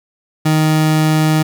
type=tone; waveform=30% pulse; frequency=155.8 Hz; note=D#3; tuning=3 cents sharp; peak=-8 dBFS; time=0.45-1.43 s; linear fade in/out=10 ms; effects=none